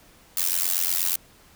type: noise with amplitude modulation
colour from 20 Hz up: blue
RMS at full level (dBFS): -20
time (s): 0.37-1.16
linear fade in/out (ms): 2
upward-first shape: sine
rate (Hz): 88.4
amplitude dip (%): 100
effects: pink hiss -54 dBFS RMS until 1.55 s